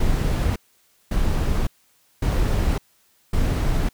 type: noise bursts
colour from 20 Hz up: brown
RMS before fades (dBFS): -20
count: 4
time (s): 0-3.89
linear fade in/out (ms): 5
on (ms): 560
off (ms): 550
effects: white hiss -61 dBFS RMS until 3.93 s